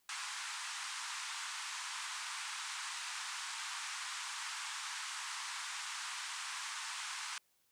pink band-pass noise, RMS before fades -43 dBFS, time 0.09-7.38 s, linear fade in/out 2 ms, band 930 to 9200 Hz, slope 48 dB/octave, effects white hiss -75 dBFS RMS until 7.71 s

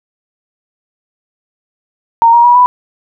sine tone with pitch steps, 923 / 944.6 / 966.7 / 989.2 Hz, A#5 / A#5 / B5 / B5, -17 / +23 / -37 / +3 cents, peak -3 dBFS, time 2.22-2.66 s, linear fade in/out 0 ms, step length 110 ms, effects none

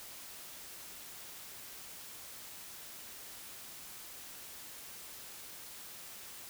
silence, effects white hiss -49 dBFS RMS until 6.49 s

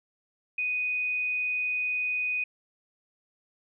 sine tone, 2489 Hz, D#7, in tune, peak -26 dBFS, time 0.58-2.44 s, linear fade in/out 5 ms, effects none

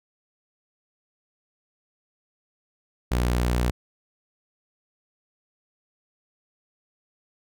sawtooth tone, 60.5 Hz, B1, 35 cents flat, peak -17 dBFS, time 3.11-3.71 s, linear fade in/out 10 ms, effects none

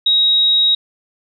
sine tone, 3800 Hz, A#7, 33 cents sharp, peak -10 dBFS, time 0.06-0.75 s, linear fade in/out 5 ms, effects none

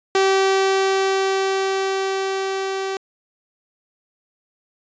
sawtooth tone with level ramp, 385.9 Hz, G4, 27 cents flat, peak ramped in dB -10 to -19 dBFS, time 0.15-2.97 s, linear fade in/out 2 ms, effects resampled to 16000 Hz

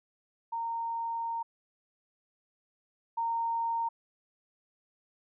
sine tone pair in turn, 922 / 922 Hz, A#5 / A#5, -19 / -19 cents, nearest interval unison, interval 0 cents, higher neither, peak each -31 / -28 dBFS, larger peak second, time 0.52-1.43 / 3.17-3.89 s, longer first, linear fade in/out 10 ms, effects none

